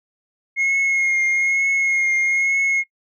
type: tone with vibrato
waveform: sine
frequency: 2154 Hz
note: C7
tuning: 50 cents sharp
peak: -13 dBFS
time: 0.56-2.84 s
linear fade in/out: 50 ms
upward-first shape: triangle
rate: 1.1 Hz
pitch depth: 28 cents each way
effects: noise-tail reverb RT60 0.1 s tail -22 dB re dry + tanh soft clip ceiling -15 dBFS